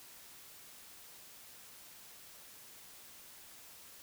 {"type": "silence", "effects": ["white hiss -55 dBFS RMS until 4.02 s"]}